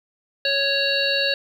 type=harmonic tone; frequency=554.4 Hz; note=C#5; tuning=in tune; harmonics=1 / 3 / 5 / 7 / 8; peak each=-25 / -25 / -25 / -25 / -25 dBFS; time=0.45-1.34 s; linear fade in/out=2 ms; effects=8-bit